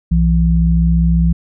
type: tone pair together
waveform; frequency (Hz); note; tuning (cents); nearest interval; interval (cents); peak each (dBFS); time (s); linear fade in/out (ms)
sine; 62.15 / 167.7; B1 / E3; +12 / +30; octave + perfect fourth; 1718; -12; 0.11-1.33; 10
effects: none